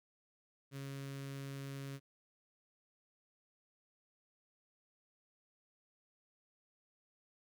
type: tone with notch filter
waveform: sawtooth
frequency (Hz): 137.7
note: C#3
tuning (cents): -11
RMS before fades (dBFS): -45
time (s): 0.71-2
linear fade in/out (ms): 50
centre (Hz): 800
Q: 1.2
effects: none